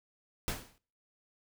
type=noise with exponential decay; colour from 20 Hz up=pink; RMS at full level=-32 dBFS; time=0.48-0.78 s; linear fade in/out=0 ms; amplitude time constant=64 ms; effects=noise-tail reverb RT60 0.5 s tail -25 dB re dry